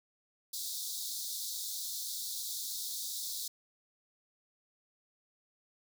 pink high-pass noise, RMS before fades -39 dBFS, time 0.53-3.48 s, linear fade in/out 5 ms, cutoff 3600 Hz, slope 96 dB/octave, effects none

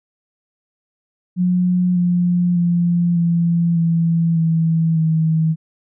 sine tone with pitch steps, 180 / 176.5 / 173.07 / 169.7 / 166.4 / 163.16 / 159.99 Hz, F#3 / F3 / F3 / F3 / E3 / E3 / D#3, -47 / +19 / -15 / -49 / +17 / -17 / +49 cents, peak -13 dBFS, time 1.36-5.56 s, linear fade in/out 50 ms, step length 600 ms, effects none

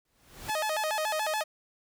pink noise with exponential growth, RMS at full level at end -38 dBFS, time 0.05-0.5 s, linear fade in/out 2 ms, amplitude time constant 97 ms
sawtooth tone with vibrato, 732 Hz, F#5, 19 cents flat, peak -24 dBFS, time 0.48-1.44 s, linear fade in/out 20 ms, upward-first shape square, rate 7 Hz, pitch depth 280 cents each way
effects none

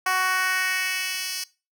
10% pulse tone with high-pass filter sweep, 372.2 Hz, F#4, 10 cents sharp, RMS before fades -25 dBFS, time 0.06-1.44 s, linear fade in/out 5 ms, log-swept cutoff 910 to 4300 Hz, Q 1.6, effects noise-tail reverb RT60 0.3 s tail -21 dB re dry

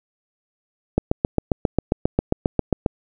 click train, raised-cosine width 2 ms, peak -3 dBFS, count 15, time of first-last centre 0.98-2.862 s, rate 7.44 Hz, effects none

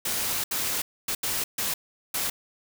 white noise bursts at uneven times, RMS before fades -28 dBFS, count 6, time 0.05-0.44 / 0.51-0.82 / 1.08-1.15 / 1.23-1.44 / 1.58-1.74 / 2.14-2.3 s, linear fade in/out 5 ms, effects none

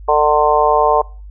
harmonic tone, 150 Hz, D3, 37 cents sharp, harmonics 3 / 4 / 5 / 6 / 7, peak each -16 / -16 / -16 / -16 / -16 dBFS, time 0.08-1.02 s, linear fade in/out 10 ms, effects noise-tail reverb RT60 0.4 s tail -23 dB re dry + added 50 Hz sine -31 dBFS peak until 1.3 s

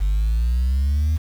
sine exponential sweep, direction up, 48.14 to 79.7 Hz, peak -14 dBFS, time 0-1.18 s, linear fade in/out 20 ms, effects tanh soft clip ceiling -15 dBFS + 7-bit

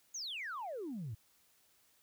sine exponential sweep, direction down, 6830 to 97.9 Hz, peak -38 dBFS, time 0.14-1.15 s, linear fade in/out 10 ms, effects tanh soft clip ceiling -36 dBFS + white hiss -70 dBFS RMS until 2.02 s

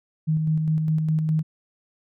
sine tone with tremolo, 157 Hz, D#3, 16 cents sharp, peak -18 dBFS, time 0.27-1.43 s, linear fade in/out 20 ms, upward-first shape square, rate 4.9 Hz, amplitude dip 30%, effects none

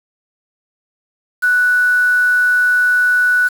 sine tone with quantisation, 1480 Hz, F#6, in tune, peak -10 dBFS, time 1.42-3.49 s, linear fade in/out 20 ms, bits 5, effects none

